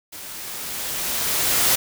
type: noise with level ramp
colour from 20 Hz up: white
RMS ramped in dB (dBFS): -37 to -17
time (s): 0.12-1.76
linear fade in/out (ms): 10
effects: none